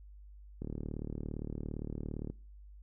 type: click train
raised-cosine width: 3 ms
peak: -26 dBFS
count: 64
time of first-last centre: 0.62-2.3 s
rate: 37.5 Hz
effects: noise-tail reverb RT60 0.4 s tail -25 dB re dry + added 50 Hz sine -50 dBFS peak until 2.82 s